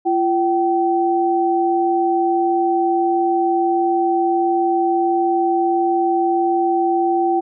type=tone pair together; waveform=sine; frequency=342.9 / 769.8 Hz; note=F4 / G5; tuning=-32 / -32 cents; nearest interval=octave + major second; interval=1400 cents; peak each=-17 dBFS; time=0.05-7.41 s; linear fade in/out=20 ms; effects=none